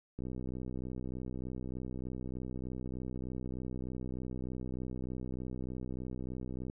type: click train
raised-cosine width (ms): 3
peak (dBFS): -28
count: 413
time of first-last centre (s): 0.19-6.699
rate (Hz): 63.3
effects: none